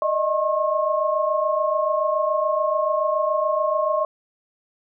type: tone cluster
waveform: sine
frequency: 605 / 632 / 1080 Hz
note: D#5 / D#5 / C#6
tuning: -49 / +27 / -45 cents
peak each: -23 dBFS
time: 0.02-4.05 s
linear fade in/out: 2 ms
effects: none